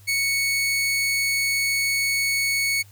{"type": "tone", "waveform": "sawtooth", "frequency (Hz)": 2217, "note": "C#7", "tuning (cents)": 0, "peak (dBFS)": -17, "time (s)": [0.07, 2.83], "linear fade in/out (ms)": 20, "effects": ["added 100 Hz sine -47 dBFS peak until 2.91 s", "white hiss -55 dBFS RMS until 2.91 s"]}